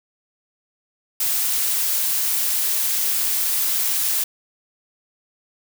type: noise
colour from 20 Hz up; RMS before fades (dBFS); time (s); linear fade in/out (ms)
blue; -21; 1.2-4.24; 5
effects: none